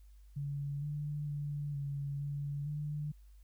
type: tone with pitch steps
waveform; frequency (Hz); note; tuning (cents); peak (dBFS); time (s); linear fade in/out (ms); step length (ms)
sine; 142.1 / 147.7 / 145.5 / 141 / 143.1 / 148.8; C#3 / D3 / D3 / C#3 / D3 / D3; +43 / +10 / -16 / +30 / -45 / +23; -35; 0.36-3.12; 10; 460
effects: added 50 Hz sine -54 dBFS peak until 3.43 s + white hiss -75 dBFS RMS until 3.43 s